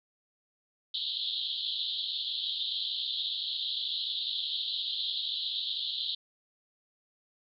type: band-pass noise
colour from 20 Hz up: pink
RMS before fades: -34 dBFS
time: 0.94-6.15 s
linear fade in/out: 5 ms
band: 3200 to 4200 Hz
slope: 96 dB/octave
effects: none